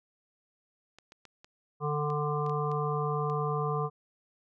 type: clicks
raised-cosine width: 0.2 ms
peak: -33 dBFS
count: 9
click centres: 0.986 / 1.121 / 1.253 / 1.445 / 2.102 / 2.464 / 2.496 / 2.716 / 3.299 s
type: harmonic tone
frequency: 148.2 Hz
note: D3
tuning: 16 cents sharp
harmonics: 1 / 3 / 5 / 7 / 8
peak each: -31 / -33 / -38 / -36 / -36 dBFS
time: 1.8-3.9 s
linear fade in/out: 50 ms
effects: none